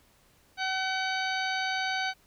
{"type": "harmonic tone", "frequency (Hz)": 758, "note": "F#5", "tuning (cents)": 42, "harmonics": [1, 2, 3, 4, 5, 6, 8], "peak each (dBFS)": [-32, -32, -36, -40, -39, -38, -48], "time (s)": [0.57, 2.14], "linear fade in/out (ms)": 50, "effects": ["pink hiss -63 dBFS RMS until 2.26 s"]}